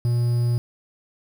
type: tone with quantisation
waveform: triangle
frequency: 119.9 Hz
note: A#2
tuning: 49 cents sharp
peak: -16 dBFS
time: 0.05-0.58 s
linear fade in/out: 0 ms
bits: 7
effects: none